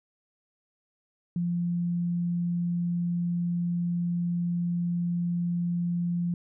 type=tone; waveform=sine; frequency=173.5 Hz; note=F3; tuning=11 cents flat; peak=-25 dBFS; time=1.36-6.34 s; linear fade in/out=2 ms; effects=none